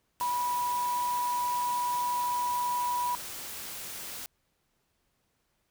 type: tone in noise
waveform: sine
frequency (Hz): 978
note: B5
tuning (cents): -17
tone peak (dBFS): -27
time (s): 0.21-3.15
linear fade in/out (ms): 0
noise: white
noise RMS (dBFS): -40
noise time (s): 0.2-4.26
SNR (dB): +10
effects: pink hiss -75 dBFS RMS until 5.7 s